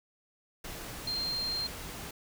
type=tone in noise; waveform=sine; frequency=4186 Hz; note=C8; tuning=in tune; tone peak=-31 dBFS; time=1.07-1.67 s; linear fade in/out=5 ms; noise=pink; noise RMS=-42 dBFS; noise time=0.64-2.11 s; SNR=+8 dB; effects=none